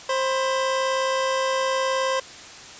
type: tone pair together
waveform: 25% pulse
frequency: 528.1 / 997 Hz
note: C5 / B5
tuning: +16 / +16 cents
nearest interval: major seventh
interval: 1100 cents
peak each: -18 / -26 dBFS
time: 0.09-2.2 s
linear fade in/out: 5 ms
effects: white hiss -41 dBFS RMS until 2.79 s + resampled to 16000 Hz